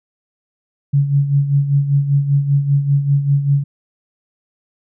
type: tone with tremolo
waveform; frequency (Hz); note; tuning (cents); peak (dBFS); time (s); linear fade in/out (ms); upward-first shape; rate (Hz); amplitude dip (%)
sine; 141.1; C#3; +31; -9; 0.93-3.64; 10; sine; 5.1; 65
effects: none